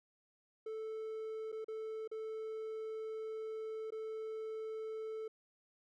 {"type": "tone with dropouts", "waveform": "triangle", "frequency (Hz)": 439.4, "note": "A4", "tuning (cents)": -2, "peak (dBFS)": -38, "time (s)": [0.66, 5.28], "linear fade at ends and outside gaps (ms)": 5, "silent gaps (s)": [[1.519, 1.525], [1.645, 1.682], [2.077, 2.114], [3.905, 3.921]], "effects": []}